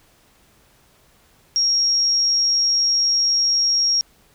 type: tone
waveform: sine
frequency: 5588 Hz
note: F8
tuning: in tune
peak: -15 dBFS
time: 1.56-4.01 s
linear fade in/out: 0 ms
effects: pink hiss -56 dBFS RMS until 4.34 s